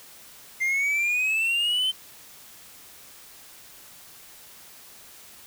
triangle exponential sweep, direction up, 2087 to 3100 Hz, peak -20 dBFS, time 0.6-1.92 s, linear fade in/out 20 ms, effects white hiss -48 dBFS RMS until 5.46 s

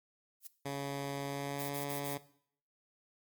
violet noise with exponential growth, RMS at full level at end -38 dBFS, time 0.4-0.47 s, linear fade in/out 5 ms, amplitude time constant 15 ms
10% pulse tone with pitch glide, 140 to 142.04 Hz, C#3 to C#3, +18 to +43 cents, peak -28 dBFS, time 0.65-2.18 s, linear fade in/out 10 ms, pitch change +25 cents, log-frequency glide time 1.27-1.75 s
violet noise bursts, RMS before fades -42 dBFS, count 4, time 1.58-2.156 s, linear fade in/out 20 ms, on 120 ms, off 32 ms
effects noise-tail reverb RT60 0.6 s tail -17 dB re dry + MP3 96 kbps

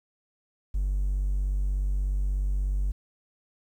triangle tone, 48.32 Hz, G1, 24 cents flat, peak -21 dBFS, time 0.74-2.92 s, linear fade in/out 10 ms, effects tanh soft clip ceiling -18 dBFS + 10-bit

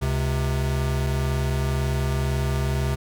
square tone pair together, 70 / 131.96 Hz, C#2 / C3, +18 / +15 cents, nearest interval major seventh, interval 1097 cents, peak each -25 dBFS, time 0.01-2.96 s, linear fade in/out 20 ms, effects none

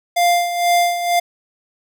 square tone with tremolo, 698.5 Hz, F5, in tune, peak -12 dBFS, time 0.16-1.2 s, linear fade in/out 10 ms, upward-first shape sine, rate 2.1 Hz, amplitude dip 65%, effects none

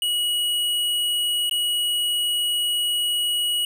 square tone with dropouts, 2913 Hz, F#7, 28 cents flat, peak -21 dBFS, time 0.02-3.65 s, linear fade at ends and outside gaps 2 ms, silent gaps 1.496-1.511 s, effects none

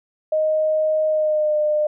sine tone with pitch glide, 622.3 to 603.9 Hz, D#5 to D5, 0 to +48 cents, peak -16 dBFS, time 0.32-1.87 s, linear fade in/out 5 ms, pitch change -52 cents, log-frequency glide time 1.07-1.57 s, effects none

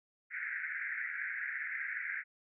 pink band-pass noise, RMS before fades -39 dBFS, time 0.3-2.24 s, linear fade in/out 50 ms, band 1500 to 2200 Hz, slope 96 dB/octave, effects none

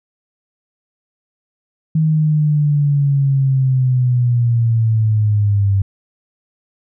sine linear sweep, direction down, 158.7 to 97.2 Hz, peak -11 dBFS, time 1.95-5.82 s, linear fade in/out 5 ms, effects none

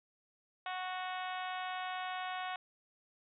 harmonic tone, 368.9 Hz, F#4, 5 cents flat, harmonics 2 / 3 / 4 / 5 / 6 / 7 / 8 / 9 / 10, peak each -40 / -44 / -46 / -48 / -50 / -51 / -52 / -53 / -54 dBFS, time 0.66-2.56 s, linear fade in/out 2 ms, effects none

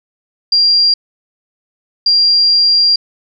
sine tone bursts at uneven times, 4768 Hz, D8, 25 cents sharp, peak -7 dBFS, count 2, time 0.52-0.94 / 2.06-2.96 s, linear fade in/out 5 ms, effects none

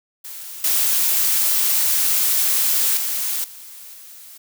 blue noise with level steps, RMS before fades -34 / -18 / -23 / -39 / -41 dBFS, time 0.24-4.38 s, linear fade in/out 10 ms, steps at 0.64 / 2.97 / 3.44 / 3.94 s, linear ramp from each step 2 ms, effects none

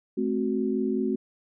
sine chord, F# diminished, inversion first, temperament equal with one note detuned, 216.6 / 261.6 / 370 Hz, A3 / C4 / F#4, -27 / 0 / 0 cents, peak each -28 dBFS, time 0.17-1.16 s, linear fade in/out 10 ms, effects none

